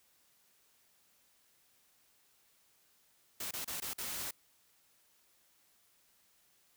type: noise with dropouts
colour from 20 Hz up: white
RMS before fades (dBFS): -40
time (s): 3.4-4.31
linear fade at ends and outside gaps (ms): 5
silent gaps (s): 3.511-3.535 / 3.647-3.676 / 3.802-3.82 / 3.935-3.982
effects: white hiss -70 dBFS RMS until 6.76 s